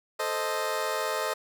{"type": "chord", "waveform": "20% pulse", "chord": "A diminished", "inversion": "none", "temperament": "equal", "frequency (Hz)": [440, 523.3, 622.3], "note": ["A4", "C5", "Eb5"], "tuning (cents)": [0, 0, 0], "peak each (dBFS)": [-28, -28, -26], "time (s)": [0.19, 1.34], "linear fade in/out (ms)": 10, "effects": []}